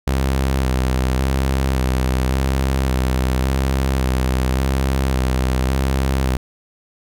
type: tone with vibrato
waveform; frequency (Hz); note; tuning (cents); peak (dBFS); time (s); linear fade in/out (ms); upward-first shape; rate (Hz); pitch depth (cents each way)
sawtooth; 65.41; C2; 0; -12; 0.07-6.37; 5; square; 0.89; 30
effects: none